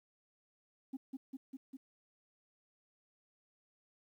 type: tone with echo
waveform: sine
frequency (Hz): 265.9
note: C4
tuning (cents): +28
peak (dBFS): -36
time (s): 0.93-0.97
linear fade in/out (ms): 10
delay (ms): 200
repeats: 4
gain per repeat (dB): -2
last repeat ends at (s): 1.77
effects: tanh soft clip ceiling -37 dBFS + 12-bit